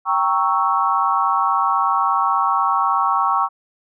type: chord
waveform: sine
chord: G diminished seventh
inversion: none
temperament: equal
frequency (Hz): 784 / 932.3 / 1108.7 / 1318.5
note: G5 / Bb5 / Db6 / Fb6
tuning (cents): 0 / 0 / 0 / 0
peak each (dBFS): -22 / -22 / -18 / -22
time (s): 0.05-3.49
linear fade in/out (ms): 50
effects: none